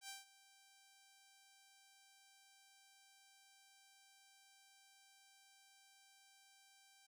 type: tone with ADSR envelope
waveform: 5% pulse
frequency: 784 Hz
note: G5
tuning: in tune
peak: -36 dBFS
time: 0.01-7.07 s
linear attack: 77 ms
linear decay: 160 ms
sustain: -19 dB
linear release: 13 ms
effects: none